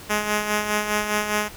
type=tone with tremolo; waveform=5% pulse; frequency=210 Hz; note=G#3; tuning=19 cents sharp; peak=-8 dBFS; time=0.09-1.49 s; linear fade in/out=20 ms; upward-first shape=sine; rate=4.9 Hz; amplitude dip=55%; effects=pink hiss -41 dBFS RMS until 1.56 s